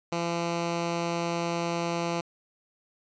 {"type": "tone", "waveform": "10% pulse", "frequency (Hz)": 170, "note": "F3", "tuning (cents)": -46, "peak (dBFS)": -19, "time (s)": [0.12, 2.21], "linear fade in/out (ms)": 5, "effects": ["resampled to 16000 Hz"]}